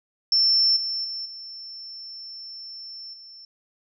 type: tone with level steps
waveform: sine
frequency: 5370 Hz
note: E8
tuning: 31 cents sharp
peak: -16 / -25 / -29 / -36 / -42 dBFS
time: 0.32-3.45 s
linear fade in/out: 2 ms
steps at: 0.76 / 1.04 / 1.25 / 3.13 s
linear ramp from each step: 10 ms
effects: none